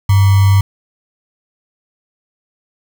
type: tone with sample-and-hold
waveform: sine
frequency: 98.3 Hz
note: G2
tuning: 5 cents sharp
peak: -6 dBFS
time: 0.09-0.61 s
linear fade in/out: 5 ms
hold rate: 1050 Hz
effects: none